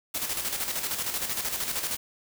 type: noise with tremolo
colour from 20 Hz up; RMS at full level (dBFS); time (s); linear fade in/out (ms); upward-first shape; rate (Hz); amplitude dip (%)
white; -29; 0.14-1.97; 10; square; 13; 50
effects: none